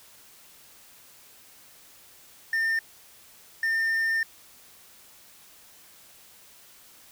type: tone bursts at uneven times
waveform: triangle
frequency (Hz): 1807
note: A6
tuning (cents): +46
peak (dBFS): -21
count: 2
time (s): 2.53-2.79 / 3.63-4.23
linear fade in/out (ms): 2
effects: white hiss -53 dBFS RMS until 7.11 s